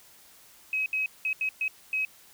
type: tone bursts at uneven times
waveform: sine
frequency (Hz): 2548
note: D#7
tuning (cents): +41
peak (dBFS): -25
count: 6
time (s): 0.73-0.86 / 0.93-1.06 / 1.25-1.33 / 1.41-1.49 / 1.61-1.68 / 1.93-2.05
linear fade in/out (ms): 2
effects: white hiss -55 dBFS RMS until 2.33 s